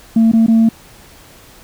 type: tone with dropouts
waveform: sine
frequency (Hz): 225.5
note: A3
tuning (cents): +43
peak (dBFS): -5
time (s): 0.16-0.69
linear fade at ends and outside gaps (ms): 5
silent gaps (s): 0.317-0.334 / 0.464-0.481
effects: tanh soft clip ceiling -5 dBFS + pink hiss -42 dBFS RMS until 1.63 s